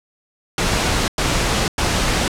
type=noise bursts; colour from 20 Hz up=pink; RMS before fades=-18 dBFS; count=3; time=0.58-2.28 s; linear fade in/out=2 ms; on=500 ms; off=100 ms; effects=low-pass 8000 Hz 12 dB/octave